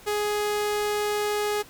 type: tone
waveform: sawtooth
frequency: 416.9 Hz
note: G#4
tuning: 7 cents sharp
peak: -20 dBFS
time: 0.06-1.63 s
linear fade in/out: 20 ms
effects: pink hiss -49 dBFS RMS until 1.69 s